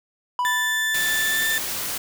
triangle tone with exponential decay, 987.8 Hz, B5, in tune, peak -17 dBFS, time 0.39-1.22 s, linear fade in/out 1 ms, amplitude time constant 180 ms
35% pulse tone with pitch glide, 1760 to 1777.4 Hz, A6 to A6, 0 to +17 cents, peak -19 dBFS, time 0.45-1.58 s, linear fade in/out 0 ms, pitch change +17 cents, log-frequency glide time 1.29-1.46 s
white noise, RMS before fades -28 dBFS, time 0.94-1.98 s, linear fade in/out 5 ms
effects none

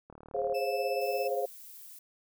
click train, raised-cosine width 1 ms, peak -35 dBFS, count 17, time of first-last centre 0.1-0.524 s, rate 37.7 Hz
sine chord, Db major seventh, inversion second, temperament equal with one note detuned, 415.3 / 523.3 / 540.5 / 698.5 Hz, Ab4 / C5 / Db5 / F5, 0 / 0 / -44 / 0 cents, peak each -34 dBFS, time 0.34-1.46 s, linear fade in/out 10 ms
30% pulse tone, 2630 Hz, E7, 5 cents flat, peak -37 dBFS, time 0.54-1.28 s, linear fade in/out 10 ms
violet noise, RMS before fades -49 dBFS, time 1.01-1.99 s, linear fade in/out 5 ms
effects none

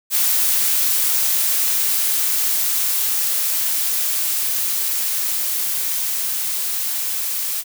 blue noise with level ramp, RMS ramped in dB -17 to -23 dBFS, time 0.1-7.64 s, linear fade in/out 50 ms, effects none

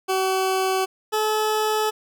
20% pulse tone pair in turn, 378.9 / 430.7 Hz, F#4 / A4, +41 / -37 cents, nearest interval major second, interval 222 cents, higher second, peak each -15 dBFS, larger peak neither, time 0.08-0.86 / 1.12-1.91 s, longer second, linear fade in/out 20 ms, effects none

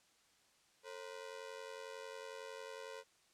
sawtooth ring-modulated tone, 493.1 Hz, B4, 3 cents flat, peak -40 dBFS, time 0.83-3.04 s, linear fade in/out 50 ms, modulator 45.5 Hz, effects white hiss -71 dBFS RMS until 3.33 s + low-pass 8000 Hz 12 dB/octave

